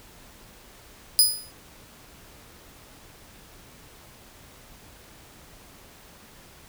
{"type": "tone with exponential decay", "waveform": "15% pulse", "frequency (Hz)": 4978, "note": "D#8", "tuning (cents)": 0, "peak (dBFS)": -5, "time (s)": [1.19, 1.51], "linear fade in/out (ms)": 0, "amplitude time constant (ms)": 69, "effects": ["pink hiss -50 dBFS RMS until 6.68 s"]}